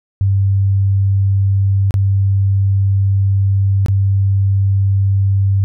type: tone with dropouts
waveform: sine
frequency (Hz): 98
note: G2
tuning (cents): 0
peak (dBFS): -10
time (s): 0.21-5.64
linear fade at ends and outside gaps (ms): 0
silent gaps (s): 1.908-1.941 / 3.861-3.884
effects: none